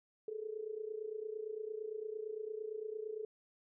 sine tone with amplitude modulation, 432.4 Hz, A4, 30 cents flat, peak -36 dBFS, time 0.28-3.25 s, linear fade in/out 2 ms, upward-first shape sine, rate 28.8 Hz, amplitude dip 80%, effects none

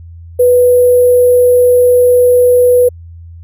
sine tone with sample-and-hold, 493.9 Hz, B4, in tune, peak -4 dBFS, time 0.39-2.89 s, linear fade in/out 10 ms, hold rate 11025 Hz, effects added 84 Hz sine -29 dBFS peak until 3.43 s

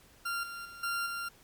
40% pulse tone with level steps, 1387 Hz, F6, 12 cents flat, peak -31 / -39 / -45 / -30 / -34 dBFS, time 0.25-1.29 s, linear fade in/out 10 ms, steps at 0.43 / 0.65 / 0.83 / 1.06 s, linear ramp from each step 5 ms, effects pink hiss -60 dBFS RMS until 1.43 s + MP3 96 kbps

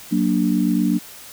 sine chord, Gb augmented, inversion none, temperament equal, 185 / 233.1 / 293.7 Hz, Gb3 / Bb3 / D4, 0 / 0 / 0 cents, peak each -20 dBFS, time 0.11-0.99 s, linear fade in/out 20 ms, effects white hiss -40 dBFS RMS until 1.32 s

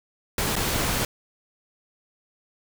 pink noise with dropouts, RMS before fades -25 dBFS, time 0.38-1.05 s, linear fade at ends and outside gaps 2 ms, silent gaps 0.556-0.563 s, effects none

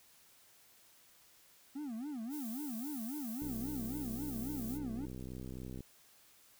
triangle tone with vibrato, 257.7 Hz, C4, 26 cents flat, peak -37 dBFS, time 1.75-5.06 s, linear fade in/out 10 ms, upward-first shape sine, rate 3.7 Hz, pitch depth 280 cents each way
violet noise, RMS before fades -48 dBFS, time 2.29-4.8 s, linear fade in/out 50 ms
click train, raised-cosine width 3 ms, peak -33 dBFS, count 153, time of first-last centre 3.42-5.806 s, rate 63.7 Hz
effects white hiss -64 dBFS RMS until 6.59 s

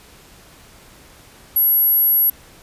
sine tone, 11550 Hz, F#9, 43 cents flat, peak -12 dBFS, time 1.56-2.3 s, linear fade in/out 5 ms, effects pink hiss -46 dBFS RMS until 2.62 s + resampled to 32000 Hz

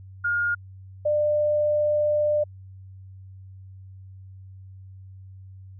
sine tone pair in turn, 1421 / 597.5 Hz, F6 / D5, +30 / +30 cents, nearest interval octave + minor third, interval 1500 cents, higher first, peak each -21 / -19 dBFS, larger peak second, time 0.24-0.55 / 1.05-2.44 s, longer second, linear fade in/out 10 ms, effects added 95 Hz sine -41 dBFS peak until 5.79 s

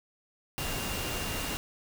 sine tone in noise, 2794 Hz, F7, in tune, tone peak -41 dBFS, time 0.58-1.57 s, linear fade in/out 0 ms, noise pink, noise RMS -34 dBFS, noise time 0.58-1.57 s, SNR -10 dB, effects none

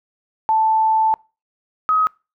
sine tone pair in turn, 880 / 1266.3 Hz, A5 / D#6, 0 / +30 cents, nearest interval tritone, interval 630 cents, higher second, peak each -13 dBFS, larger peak neither, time 0.49-1.14 / 1.89-2.07 s, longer first, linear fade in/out 0 ms, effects noise-tail reverb RT60 0.3 s tail -25 dB re dry

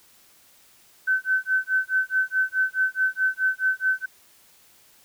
sine tone with tremolo, 1527 Hz, G6, 46 cents flat, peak -17 dBFS, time 1.07-4.06 s, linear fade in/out 10 ms, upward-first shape sine, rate 4.7 Hz, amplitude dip 100%, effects white hiss -56 dBFS RMS until 5.04 s

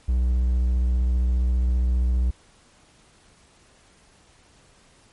triangle tone with vibrato, 61.74 Hz, B1, in tune, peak -16 dBFS, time 0.08-2.31 s, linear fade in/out 10 ms, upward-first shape sine, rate 15 Hz, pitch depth 29 cents each way, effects pink hiss -56 dBFS RMS until 5.12 s + MP3 48 kbps

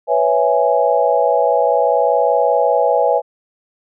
sine chord, C# minor seventh, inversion third, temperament equal, 493.9 / 554.4 / 659.3 / 830.6 Hz, B4 / C#5 / E5 / G#5, 0 / 0 / 0 / 0 cents, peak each -17 dBFS, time 0.07-3.22 s, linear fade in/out 50 ms, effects none

